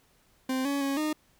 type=tone with pitch steps; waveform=40% pulse; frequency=260.5 / 280.9 / 275.7 / 306.7 Hz; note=C4 / C#4 / C#4 / D#4; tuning=-7 / +23 / -9 / -25 cents; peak=-26 dBFS; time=0.49-1.13 s; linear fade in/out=5 ms; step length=160 ms; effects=pink hiss -65 dBFS RMS until 1.39 s